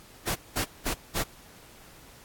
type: noise bursts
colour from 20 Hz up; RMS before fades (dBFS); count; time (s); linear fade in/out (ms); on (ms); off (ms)
pink; -28; 4; 0.26-1.24; 20; 95; 200
effects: pink hiss -52 dBFS RMS until 2.24 s + AAC 64 kbps